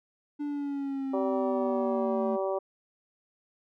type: linear sweep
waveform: triangle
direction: down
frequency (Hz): 293.7 to 221.7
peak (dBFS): -28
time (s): 0.39-2.37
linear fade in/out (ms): 20
type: harmonic tone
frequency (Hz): 192.2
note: G3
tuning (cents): -34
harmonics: 2 / 3 / 4 / 5 / 6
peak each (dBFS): -31 / -30 / -37 / -39 / -41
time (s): 1.13-2.59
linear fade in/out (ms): 10
effects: none